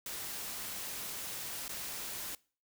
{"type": "noise with dropouts", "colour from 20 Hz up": "white", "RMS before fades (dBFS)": -41, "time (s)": [0.06, 2.35], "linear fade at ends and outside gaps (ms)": 2, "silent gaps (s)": [1.681, 1.692], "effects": ["noise-tail reverb RT60 0.4 s tail -23 dB re dry"]}